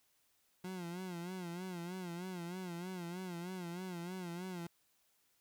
30% pulse tone with vibrato, 178.3 Hz, F3, 36 cents sharp, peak -39 dBFS, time 0.64-4.67 s, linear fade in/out 5 ms, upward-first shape sine, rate 3.2 Hz, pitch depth 90 cents each way, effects white hiss -75 dBFS RMS until 5.4 s

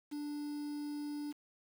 triangle tone with quantisation, 293.7 Hz, D4, in tune, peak -36 dBFS, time 0.11-1.33 s, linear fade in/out 20 ms, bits 9, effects none

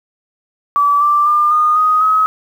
sine tone with pitch steps, 1152 / 1175.5 / 1199.5 / 1224 / 1249 / 1274.5 Hz, D6 / D6 / D6 / D#6 / D#6 / D#6, -34 / +1 / +36 / -29 / +6 / +41 cents, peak -9 dBFS, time 0.76-2.26 s, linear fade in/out 0 ms, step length 250 ms, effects 7-bit

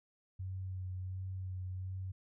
sine tone with vibrato, 93.2 Hz, F#2, 13 cents sharp, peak -38 dBFS, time 0.39-2.12 s, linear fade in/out 10 ms, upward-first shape sine, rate 1.4 Hz, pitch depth 19 cents each way, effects none

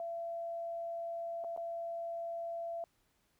sine tone with dropouts, 675 Hz, E5, 41 cents sharp, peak -37 dBFS, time 0-2.84 s, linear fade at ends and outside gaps 1 ms, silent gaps 1.44-1.445 / 1.564-1.575 s, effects pink hiss -75 dBFS RMS until 3.39 s

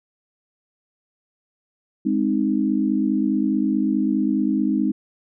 sine chord, Ab major, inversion none, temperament equal with one note detuned, 206.3 / 261.6 / 311.1 Hz, Ab3 / C4 / Eb4, -11 / 0 / 0 cents, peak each -22 dBFS, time 2.05-4.92 s, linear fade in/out 10 ms, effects none

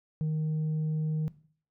sine tone, 155.56 Hz, D#3, in tune, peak -24 dBFS, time 0.21-1.28 s, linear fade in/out 0 ms, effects noise-tail reverb RT60 0.5 s tail -19 dB re dry + tanh soft clip ceiling -26 dBFS

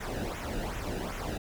brown noise with flanger, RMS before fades -35 dBFS, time 0-1.38 s, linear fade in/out 10 ms, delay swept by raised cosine 0.21 to 0.94 ms, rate 2.6 Hz, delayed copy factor -0.7, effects none

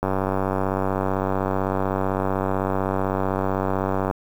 click train, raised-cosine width 1 ms, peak -9 dBFS, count 392, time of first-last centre 0.03-4.111 s, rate 95.8 Hz, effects 7-bit

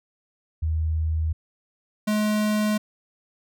sine / square tone pair in turn, 79.4 / 212 Hz, D#2 / G#3, +36 / +36 cents, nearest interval octave + perfect fourth, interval 1700 cents, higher second, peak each -21 dBFS, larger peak neither, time 0.62-1.33 / 2.07-2.78 s, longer neither, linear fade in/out 10 ms, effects none

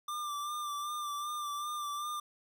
square tone with vibrato, 1185 Hz, D6, 15 cents sharp, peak -36 dBFS, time 0.08-2.2 s, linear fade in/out 5 ms, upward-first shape sine, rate 2.6 Hz, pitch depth 33 cents each way, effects none

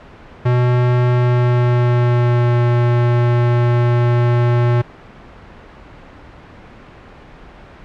square tone with pitch glide, 123.2 to 120.46 Hz, B2 to B2, -4 to -43 cents, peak -12 dBFS, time 0.45-4.82 s, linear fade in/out 10 ms, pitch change -39 cents, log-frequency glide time 1.06-2.6 s, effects pink hiss -39 dBFS RMS until 7.84 s + low-pass 2000 Hz 12 dB/octave

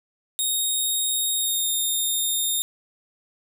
10% pulse tone with pitch glide, 3729 to 3673 Hz, A#7 to A#7, 0 to -26 cents, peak -15 dBFS, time 0.39-2.62 s, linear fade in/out 0 ms, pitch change -26 cents, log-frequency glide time 1.34-1.7 s, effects none

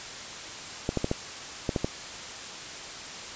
clicks, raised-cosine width 2 ms, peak -12 dBFS, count 7, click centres 0.891 / 0.973 / 1.044 / 1.114 / 1.692 / 1.762 / 1.845 s, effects white hiss -39 dBFS RMS until 3.35 s + resampled to 16000 Hz

